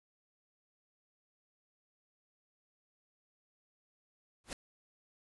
pink noise with exponential growth, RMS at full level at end -36 dBFS, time 4.44-4.53 s, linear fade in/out 1 ms, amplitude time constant 19 ms, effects resampled to 24000 Hz

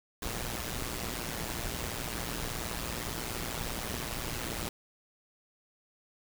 pink noise with amplitude modulation, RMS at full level -33 dBFS, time 0.22-4.69 s, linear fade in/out 5 ms, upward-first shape sine, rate 118 Hz, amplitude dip 75%, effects none

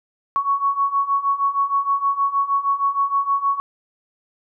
sine beating tone pair, 1109 / 1115.4 Hz, C#6 / C#6, 0 / +10 cents, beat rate 6.4 Hz, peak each -22 / -19 dBFS, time 0.36-3.6 s, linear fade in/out 0 ms, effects none

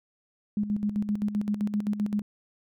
sine tone with tremolo, 207.7 Hz, G#3, in tune, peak -23 dBFS, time 0.57-2.22 s, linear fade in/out 2 ms, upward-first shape square, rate 7.7 Hz, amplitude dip 65%, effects none

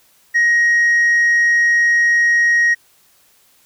sine tone with tanh clipping, 1883 Hz, A#6, 17 cents sharp, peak -11 dBFS, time 0.34-2.75 s, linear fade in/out 20 ms, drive 1 dB, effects white hiss -54 dBFS RMS until 3.65 s

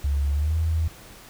sine tone with pitch glide, 70.7 to 80.75 Hz, C#2 to E2, +35 to -35 cents, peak -20 dBFS, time 0.04-0.88 s, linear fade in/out 5 ms, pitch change +230 cents, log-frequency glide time 0.31-0.57 s, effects pink hiss -46 dBFS RMS until 1.29 s

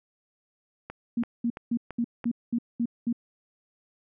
click train, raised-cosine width 0.5 ms, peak -22 dBFS, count 5, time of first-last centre 0.9-2.242 s, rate 2.98 Hz
sine tone bursts, 235.8 Hz, A#3, 20 cents sharp, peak -23 dBFS, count 8, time 1.17-3.128 s, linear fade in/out 5 ms, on 61 ms, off 210 ms
effects none

